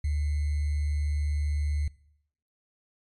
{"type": "tone with sample-and-hold", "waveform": "sine", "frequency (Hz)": 73.7, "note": "D2", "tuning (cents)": 7, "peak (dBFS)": -24, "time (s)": [0.04, 1.88], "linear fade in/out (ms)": 5, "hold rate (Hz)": 2100, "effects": ["noise-tail reverb RT60 0.7 s tail -21 dB re dry", "MP3 48 kbps"]}